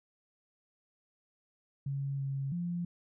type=tone with pitch steps; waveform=sine; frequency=138.5 / 136.9 / 173.9 Hz; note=C#3 / C#3 / F3; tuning=-1 / -21 / -7 cents; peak=-32 dBFS; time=1.86-2.85 s; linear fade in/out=5 ms; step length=330 ms; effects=none